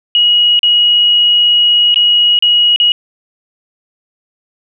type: tone with dropouts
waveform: sine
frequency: 2901 Hz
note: F#7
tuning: 35 cents flat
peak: -6 dBFS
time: 0.15-2.92 s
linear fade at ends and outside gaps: 1 ms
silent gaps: 0.592-0.631 / 1.943-1.959 / 2.39-2.424 / 2.761-2.8 s
effects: none